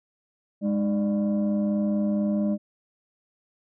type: tone cluster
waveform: sine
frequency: 206.1 / 307.9 / 594 Hz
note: G#3 / D#4 / D5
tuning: -13 / -18 / +20 cents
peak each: -21 / -30 / -30 dBFS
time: 0.61-2.58 s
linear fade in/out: 50 ms
effects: tanh soft clip ceiling -17 dBFS